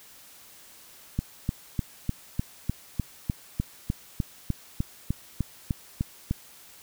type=click train; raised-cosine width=5 ms; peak=-13 dBFS; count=18; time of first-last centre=1.19-6.31 s; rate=3.32 Hz; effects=white hiss -51 dBFS RMS until 6.82 s